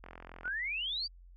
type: click train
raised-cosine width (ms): 0.5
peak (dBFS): -32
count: 20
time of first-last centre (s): 0.04-0.479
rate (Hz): 43.3
type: exponential sweep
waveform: sine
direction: up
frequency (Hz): 1396.9 to 4802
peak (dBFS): -33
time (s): 0.44-1.08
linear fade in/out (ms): 20
effects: added 44 Hz sine -52 dBFS peak until 1.36 s